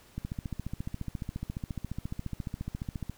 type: click train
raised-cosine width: 5 ms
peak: -22 dBFS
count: 43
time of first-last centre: 0.18-3.097 s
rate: 14.4 Hz
effects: pink hiss -58 dBFS RMS until 3.17 s